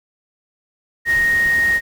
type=tone in noise; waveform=sine; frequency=1864.7 Hz; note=A#6; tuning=in tune; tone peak=-13 dBFS; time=1.05-1.81 s; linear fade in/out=50 ms; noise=pink; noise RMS=-31 dBFS; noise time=1.05-1.81 s; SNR=+15 dB; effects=none

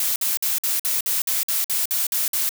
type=noise bursts; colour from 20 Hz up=blue; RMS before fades=-22 dBFS; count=12; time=0-2.492 s; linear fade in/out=2 ms; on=160 ms; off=52 ms; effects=none

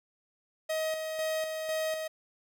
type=tone with tremolo; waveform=45% pulse; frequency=632 Hz; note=D#5; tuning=27 cents sharp; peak=-29 dBFS; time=0.69-2.08 s; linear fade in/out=10 ms; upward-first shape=square; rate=2 Hz; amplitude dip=40%; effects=none

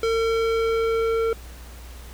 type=tone with low-pass filter sweep; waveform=square; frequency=453.5 Hz; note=A#4; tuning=48 cents flat; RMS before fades=-22 dBFS; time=0.03-1.33 s; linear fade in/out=2 ms; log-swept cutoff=5200 to 1700 Hz; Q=0.72; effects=added 60 Hz sine -38 dBFS peak until 2.13 s + pink hiss -46 dBFS RMS until 2.13 s

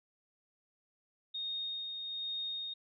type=tone with tremolo; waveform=sine; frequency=3706 Hz; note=A#7; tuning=11 cents flat; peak=-35 dBFS; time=1.34-2.74 s; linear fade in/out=10 ms; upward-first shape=sine; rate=1.2 Hz; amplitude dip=35%; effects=none

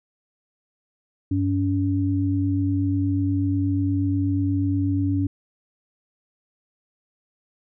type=tone pair together; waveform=sine; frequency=97 / 282.7 Hz; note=G2 / C#4; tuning=-18 / +34 cents; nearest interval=octave + perfect fifth; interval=1852 cents; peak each=-22 dBFS; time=1.31-5.27 s; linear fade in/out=5 ms; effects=none

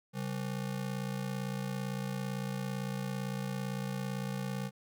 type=ring-modulated tone; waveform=square; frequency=164.81 Hz; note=E3; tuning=in tune; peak=-32 dBFS; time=0.13-4.71 s; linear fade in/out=50 ms; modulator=28.9 Hz; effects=none

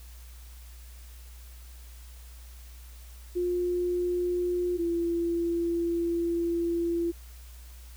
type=tone pair in turn; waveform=sine; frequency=354.9 / 340 Hz; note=F4 / F4; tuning=+28 / -46 cents; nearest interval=minor second; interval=74 cents; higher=first; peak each=-25 dBFS; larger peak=neither; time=3.35-4.78 / 4.78-7.12 s; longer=second; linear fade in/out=20 ms; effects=added 60 Hz sine -44 dBFS peak until 7.96 s + white hiss -55 dBFS RMS until 7.96 s

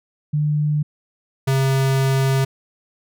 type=tone pair in turn; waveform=sine / square; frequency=149.6 / 134.39 Hz; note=D3 / C3; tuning=+32 / +47 cents; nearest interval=major second; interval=185 cents; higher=first; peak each=-16 dBFS; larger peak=neither; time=0.33-0.83 / 1.47-2.45 s; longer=second; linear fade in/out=10 ms; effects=none

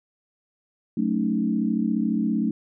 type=chord; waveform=sine; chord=D# half-diminished seventh; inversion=first; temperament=equal; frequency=185 / 220 / 277.2 / 311.1 Hz; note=F#3 / A3 / C#4 / D#4; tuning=0 / 0 / 0 / 0 cents; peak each=-28 / -23 / -28 / -29 dBFS; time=0.97-2.51 s; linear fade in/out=5 ms; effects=none

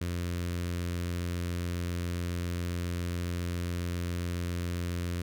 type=tone with notch filter; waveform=sawtooth; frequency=87.31 Hz; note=F2; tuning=in tune; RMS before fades=-33 dBFS; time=0.01-5.22 s; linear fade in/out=5 ms; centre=800 Hz; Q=1.1; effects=none

